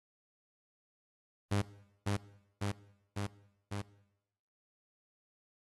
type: tone with echo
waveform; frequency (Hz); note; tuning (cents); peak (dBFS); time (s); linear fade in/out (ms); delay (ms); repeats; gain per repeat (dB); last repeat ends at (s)
sawtooth; 101.1; G#2; -46; -25; 1.51-1.62; 10; 550; 4; -2; 3.82
effects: noise-tail reverb RT60 0.9 s tail -20 dB re dry + AAC 32 kbps